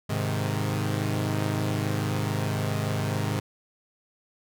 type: chord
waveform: sawtooth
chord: Ab major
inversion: none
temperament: equal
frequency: 103.83 / 130.81 / 155.56 Hz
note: Ab2 / C3 / Eb3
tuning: 0 / 0 / 0 cents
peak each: -24 / -27 / -27 dBFS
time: 0.09-3.4 s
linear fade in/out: 10 ms
effects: none

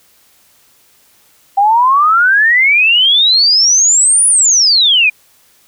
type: exponential two-way sweep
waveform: sine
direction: up then down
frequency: 777 to 9920 to 2379 Hz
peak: -6 dBFS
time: 1.57-5.1 s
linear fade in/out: 10 ms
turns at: 4.27 s
effects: white hiss -50 dBFS RMS until 5.67 s

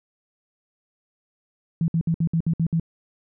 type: tone bursts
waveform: sine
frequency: 164.81 Hz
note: E3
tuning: in tune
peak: -18 dBFS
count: 8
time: 1.81-2.798 s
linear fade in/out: 2 ms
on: 71 ms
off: 60 ms
effects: none

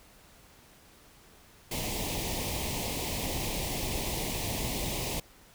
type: band-stop noise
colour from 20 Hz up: pink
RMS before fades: -33 dBFS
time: 1.71-5.2 s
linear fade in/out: 5 ms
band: 1000 to 2000 Hz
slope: 48 dB/octave
effects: pink hiss -57 dBFS RMS until 5.54 s

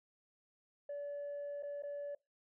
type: tone with dropouts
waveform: sine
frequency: 575 Hz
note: D5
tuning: 37 cents flat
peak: -38 dBFS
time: 0.89-2.15 s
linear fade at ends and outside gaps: 5 ms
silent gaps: 1.626-1.632 / 1.824-1.834 s
effects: noise-tail reverb RT60 0.2 s tail -23 dB re dry + tanh soft clip ceiling -38 dBFS

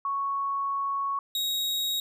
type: tone pair in turn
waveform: sine / 40% pulse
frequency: 1108.7 / 3786 Hz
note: C#6 / A#7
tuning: 0 / +26 cents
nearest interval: octave + major sixth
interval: 2126 cents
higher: second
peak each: -26 / -25 dBFS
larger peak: second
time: 0.05-1.19 / 1.35-2 s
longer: first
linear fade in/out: 2 ms
effects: none

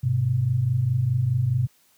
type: tone pair together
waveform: sine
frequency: 102.17 / 127 Hz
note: G#2 / B2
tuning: -28 / +49 cents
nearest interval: major third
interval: 377 cents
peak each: -25 / -20 dBFS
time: 0.03-1.67 s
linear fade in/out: 10 ms
effects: white hiss -61 dBFS RMS until 1.97 s + high-pass 60 Hz 12 dB/octave

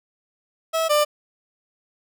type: tone pair in turn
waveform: 30% pulse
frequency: 649 / 594.5 Hz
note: E5 / D5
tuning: -27 / +21 cents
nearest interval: major second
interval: 152 cents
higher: first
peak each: -17 / -13 dBFS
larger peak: second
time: 0.73-0.89 / 0.89-1.05 s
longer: neither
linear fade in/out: 20 ms
effects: none

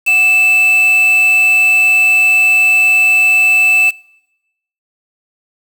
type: tone with quantisation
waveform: triangle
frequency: 2637 Hz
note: E7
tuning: in tune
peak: -6 dBFS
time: 0.06-3.91 s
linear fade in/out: 20 ms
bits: 4
effects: noise-tail reverb RT60 0.9 s tail -24 dB re dry

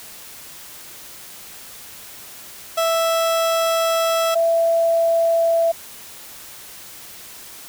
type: tone pair in turn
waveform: 30% pulse / sine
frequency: 659.3 / 666.2 Hz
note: E5 / E5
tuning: 0 / +18 cents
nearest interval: unison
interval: 18 cents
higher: second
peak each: -14 dBFS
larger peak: neither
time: 2.77-4.35 / 4.35-5.72 s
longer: first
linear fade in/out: 10 ms
effects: white hiss -39 dBFS RMS until 7.68 s

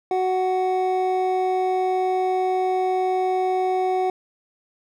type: tone pair together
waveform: triangle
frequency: 371.6 / 743.2 Hz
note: F#4 / F#5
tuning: +7 / +7 cents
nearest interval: octave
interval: 1200 cents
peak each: -20 dBFS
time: 0.11-4.1 s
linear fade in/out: 2 ms
effects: none

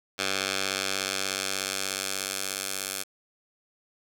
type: tone with band-pass filter sweep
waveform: 10% pulse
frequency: 96.7 Hz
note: G2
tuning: 23 cents flat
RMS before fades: -31 dBFS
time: 0.18-3.04 s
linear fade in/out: 20 ms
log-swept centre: 4000 to 10000 Hz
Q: 0.7
effects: 8-bit

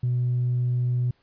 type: tone with tanh clipping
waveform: triangle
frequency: 123.4 Hz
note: B2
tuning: 1 cent flat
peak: -21 dBFS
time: 0.03-1.11 s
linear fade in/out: 5 ms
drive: 5 dB
effects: pink hiss -66 dBFS RMS until 1.22 s + resampled to 11025 Hz

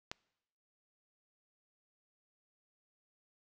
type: click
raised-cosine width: 0.2 ms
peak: -21 dBFS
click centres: 0.115 s
effects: noise-tail reverb RT60 0.9 s tail -25 dB re dry

